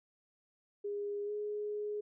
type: tone with pitch glide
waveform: sine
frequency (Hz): 408.7 to 417.8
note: G#4 to G#4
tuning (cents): -28 to +10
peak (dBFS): -35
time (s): 0.84-2.01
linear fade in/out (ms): 10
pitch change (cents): +38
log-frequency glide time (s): 1.25-1.31
effects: none